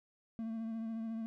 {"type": "tone with vibrato", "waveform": "triangle", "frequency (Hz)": 225, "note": "A3", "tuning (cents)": 39, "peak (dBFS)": -35, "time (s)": [0.39, 1.26], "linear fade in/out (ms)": 0, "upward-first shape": "triangle", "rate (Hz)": 14, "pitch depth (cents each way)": 32, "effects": []}